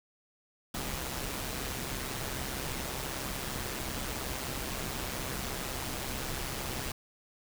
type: noise with amplitude modulation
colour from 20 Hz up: pink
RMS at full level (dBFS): -34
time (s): 0.74-6.92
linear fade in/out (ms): 5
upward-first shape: sine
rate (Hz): 132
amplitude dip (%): 55
effects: none